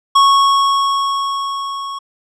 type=tone with level ramp; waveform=square; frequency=1104 Hz; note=C#6; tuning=7 cents flat; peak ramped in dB=-7 to -24 dBFS; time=0.15-1.99 s; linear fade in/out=10 ms; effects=low-pass 6000 Hz 12 dB/octave